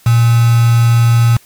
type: tone with quantisation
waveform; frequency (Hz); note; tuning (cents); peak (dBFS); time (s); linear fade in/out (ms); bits
sine; 117; A#2; +7; -6; 0.06-1.37; 5; 3
effects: white hiss -46 dBFS RMS until 1.45 s + MP3 96 kbps